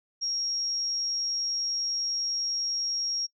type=tone; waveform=sine; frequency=5590 Hz; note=F8; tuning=1 cent sharp; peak=-27 dBFS; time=0.21-3.27 s; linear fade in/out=20 ms; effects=noise-tail reverb RT60 0.1 s tail -24 dB re dry